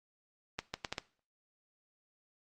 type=accelerating click train; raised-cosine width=0.2 ms; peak=-17 dBFS; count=5; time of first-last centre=0.59-0.982 s; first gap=150 ms; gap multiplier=0.72; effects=noise-tail reverb RT60 0.4 s tail -18 dB re dry + Opus 32 kbps